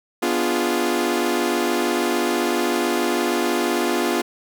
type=chord; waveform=sawtooth; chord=B diminished seventh; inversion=none; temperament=equal; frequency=246.9 / 293.7 / 349.2 / 415.3 Hz; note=B3 / D4 / F4 / Ab4; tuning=0 / 0 / 0 / 0 cents; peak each=-21 / -23 / -18 / -23 dBFS; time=0.22-4.22 s; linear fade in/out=10 ms; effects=none